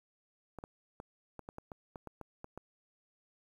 clicks, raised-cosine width 1 ms, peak -30 dBFS, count 12, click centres 0.587 / 0.639 / 1.001 / 1.393 / 1.489 / 1.584 / 1.718 / 1.958 / 2.073 / 2.213 / 2.444 / 2.576 s, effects 10-bit

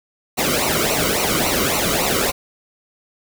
pink noise with flanger, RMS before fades -19 dBFS, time 0.37-2.32 s, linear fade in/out 20 ms, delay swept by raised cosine 0.59 to 1.19 ms, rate 3.6 Hz, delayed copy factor -0.8, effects none

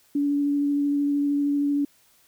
sine tone with vibrato, 286.3 Hz, D4, 44 cents flat, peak -20 dBFS, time 0.15-1.85 s, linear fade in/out 5 ms, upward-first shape sine, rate 13 Hz, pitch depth 10 cents each way, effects white hiss -60 dBFS RMS until 2.27 s

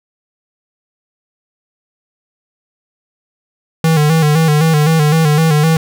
square tone with vibrato, 155.56 Hz, D#3, in tune, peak -9 dBFS, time 3.84-5.77 s, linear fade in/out 2 ms, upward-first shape square, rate 3.9 Hz, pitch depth 67 cents each way, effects none

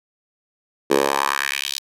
10% pulse tone with high-pass filter sweep, 69.3 Hz, C#2, in tune, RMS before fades -21 dBFS, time 0.9-1.79 s, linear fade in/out 10 ms, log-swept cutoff 380 to 4400 Hz, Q 2.3, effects resampled to 32000 Hz

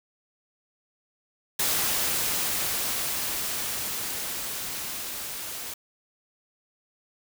white noise with level ramp, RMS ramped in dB -25 to -36 dBFS, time 1.59-5.74 s, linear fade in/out 5 ms, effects none

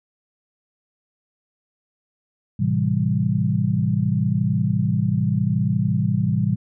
sine chord, A minor seventh, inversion none, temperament equal, 110 / 130.81 / 164.81 / 196 Hz, A2 / C3 / E3 / G3, 0 / 0 / 0 / 0 cents, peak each -23 dBFS, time 2.59-6.56 s, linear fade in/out 10 ms, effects none

